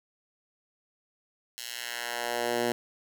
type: tone with high-pass filter sweep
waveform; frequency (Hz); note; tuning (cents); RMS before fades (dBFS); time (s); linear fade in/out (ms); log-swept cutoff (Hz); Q
10% pulse; 119.7; A#2; +46; -32; 1.58-2.72; 0; 3800 to 250; 0.9
effects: none